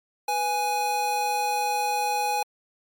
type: tone pair together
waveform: square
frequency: 493.9 / 830.6 Hz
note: B4 / G#5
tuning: 0 / 0 cents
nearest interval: major sixth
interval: 900 cents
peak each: -34 / -24 dBFS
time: 0.28-2.43 s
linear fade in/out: 5 ms
effects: MP3 96 kbps